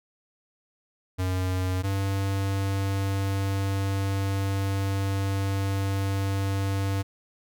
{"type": "tone pair in turn", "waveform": "square", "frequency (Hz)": [92.5, 97.81], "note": ["F#2", "G2"], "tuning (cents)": [0, -3], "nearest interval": "minor second", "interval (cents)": 97, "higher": "second", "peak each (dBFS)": -25, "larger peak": "neither", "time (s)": [[1.18, 1.83], [1.83, 7.03]], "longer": "second", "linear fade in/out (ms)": 20, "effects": []}